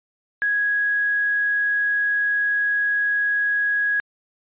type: tone with quantisation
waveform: sine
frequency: 1661.2 Hz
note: G#6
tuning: in tune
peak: -18 dBFS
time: 0.42-4 s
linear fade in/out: 0 ms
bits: 7
effects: resampled to 8000 Hz